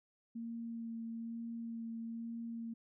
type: tone with vibrato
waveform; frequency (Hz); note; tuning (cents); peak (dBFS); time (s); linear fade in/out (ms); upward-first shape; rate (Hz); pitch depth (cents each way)
sine; 229.8; A#3; -25; -40; 0.35-2.74; 10; sine; 1.1; 13
effects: none